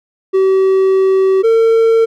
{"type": "tone pair in turn", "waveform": "triangle", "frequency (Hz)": [382.2, 453.1], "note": ["G4", "A#4"], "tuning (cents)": [-44, -49], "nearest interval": "minor third", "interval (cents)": 295, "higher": "second", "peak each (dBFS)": [-6, -5], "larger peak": "second", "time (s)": [[0.33, 1.43], [1.43, 2.06]], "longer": "first", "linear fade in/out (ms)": 20, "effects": []}